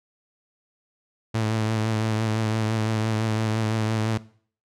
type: tone with vibrato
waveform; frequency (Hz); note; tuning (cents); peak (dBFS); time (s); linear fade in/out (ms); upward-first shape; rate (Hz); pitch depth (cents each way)
sawtooth; 110; A2; 0; -18; 1.34-4.18; 10; triangle; 5.9; 38
effects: noise-tail reverb RT60 0.5 s tail -19 dB re dry + low-pass 8000 Hz 12 dB/octave